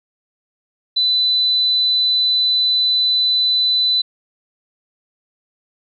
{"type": "tone", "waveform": "sine", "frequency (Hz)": 4000, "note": "B7", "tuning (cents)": 21, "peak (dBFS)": -13, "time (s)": [0.96, 4.02], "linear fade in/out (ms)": 10, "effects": []}